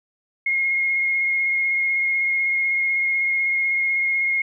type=tone with vibrato; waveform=sine; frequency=2150 Hz; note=C7; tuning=47 cents sharp; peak=-18 dBFS; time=0.46-4.42 s; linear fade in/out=5 ms; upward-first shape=sine; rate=16 Hz; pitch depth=13 cents each way; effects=none